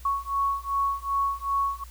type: beating tone pair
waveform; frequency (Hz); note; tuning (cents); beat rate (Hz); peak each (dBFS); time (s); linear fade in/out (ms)
sine; 1108.7 / 1111.3; C#6 / C#6; 0 / +4; 2.6; -27; 0.05-1.84; 5
effects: added 60 Hz sine -42 dBFS peak until 1.9 s + white hiss -53 dBFS RMS until 1.9 s